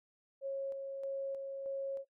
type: tone with tremolo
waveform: sine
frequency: 546 Hz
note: C#5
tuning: 26 cents flat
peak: -35 dBFS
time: 0.41-2.05 s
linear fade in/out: 50 ms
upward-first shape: square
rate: 1.6 Hz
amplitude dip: 35%
effects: noise-tail reverb RT60 0.1 s tail -23 dB re dry